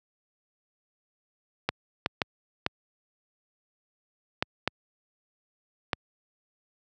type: clicks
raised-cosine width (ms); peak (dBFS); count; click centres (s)
0.3; -8; 7; 1.69 / 2.061 / 2.218 / 2.664 / 4.425 / 4.676 / 5.932
effects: high-pass 80 Hz 12 dB/octave